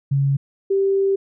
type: tone pair in turn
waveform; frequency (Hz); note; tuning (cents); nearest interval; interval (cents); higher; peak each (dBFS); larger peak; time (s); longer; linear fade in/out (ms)
sine; 138.59 / 391; C#3 / G4; 0 / -4; octave + tritone; 1796; second; -15; neither; 0.11-0.37 / 0.7-1.16; second; 10
effects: none